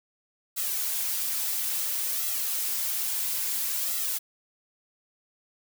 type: noise with flanger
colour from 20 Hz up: blue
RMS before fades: -29 dBFS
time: 0.56-4.19 s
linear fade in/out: 20 ms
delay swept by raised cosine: 1.5 to 7 ms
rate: 0.59 Hz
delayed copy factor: +0.75
effects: none